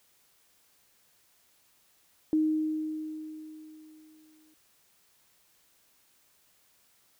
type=tone with exponential decay; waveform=sine; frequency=311.1 Hz; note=D#4; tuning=in tune; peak=-21 dBFS; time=2.33-4.54 s; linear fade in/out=1 ms; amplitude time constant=480 ms; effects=white hiss -66 dBFS RMS until 7.19 s